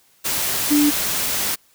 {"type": "tone in noise", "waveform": "sine", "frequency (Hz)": 293.7, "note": "D4", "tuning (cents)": 0, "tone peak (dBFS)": -13, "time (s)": [0.7, 0.91], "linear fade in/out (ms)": 20, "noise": "white", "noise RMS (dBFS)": -22, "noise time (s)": [0.24, 1.56], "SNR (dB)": 6, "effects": ["white hiss -57 dBFS RMS until 1.74 s"]}